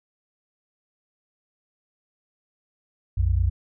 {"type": "tone pair together", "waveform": "sine", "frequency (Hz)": [60.65, 89.6], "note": ["B1", "F2"], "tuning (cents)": [-31, 45], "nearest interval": "perfect fifth", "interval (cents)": 676, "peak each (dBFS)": -21, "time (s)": [3.17, 3.5], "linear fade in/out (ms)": 10, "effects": []}